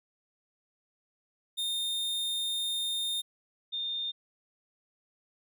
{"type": "tone pair in turn", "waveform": ["45% pulse", "sine"], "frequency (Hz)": [3649, 3632], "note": ["A#7", "A#7"], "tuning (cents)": [-38, -46], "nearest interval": "unison", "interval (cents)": 8, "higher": "first", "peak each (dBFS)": [-30, -31], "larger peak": "first", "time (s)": [[1.57, 3.22], [3.72, 4.12]], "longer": "first", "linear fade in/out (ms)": 20, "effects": []}